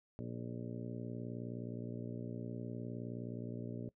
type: harmonic tone with a mistuned harmonic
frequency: 59.4 Hz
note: A#1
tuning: 33 cents sharp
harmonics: 2 / 3 / 4 / 5 / 6 / 7 / 8 / 9 / 10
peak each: -45 / -48 / -46 / -50 / -53 / -51 / -58 / -59 / -56 dBFS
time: 0.19-3.89 s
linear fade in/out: 0 ms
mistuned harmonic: 9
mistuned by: +24 cents
effects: noise-tail reverb RT60 0.1 s tail -21 dB re dry